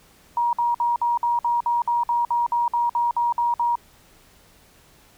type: tone bursts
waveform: sine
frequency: 950 Hz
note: A#5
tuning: 33 cents sharp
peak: -18 dBFS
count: 16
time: 0.37-3.755 s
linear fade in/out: 2 ms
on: 160 ms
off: 55 ms
effects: pink hiss -54 dBFS RMS until 5.17 s